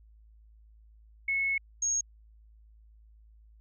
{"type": "tone pair in turn", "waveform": "sine", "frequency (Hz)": [2193, 6556], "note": ["C#7", "G#8"], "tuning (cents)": [-19, -23], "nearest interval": "octave + perfect fifth", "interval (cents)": 1896, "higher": "second", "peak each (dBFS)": -26, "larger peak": "neither", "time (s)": [[1.28, 1.58], [1.82, 2.01]], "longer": "first", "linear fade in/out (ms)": 5, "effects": ["added 54 Hz sine -54 dBFS peak until 3.6 s"]}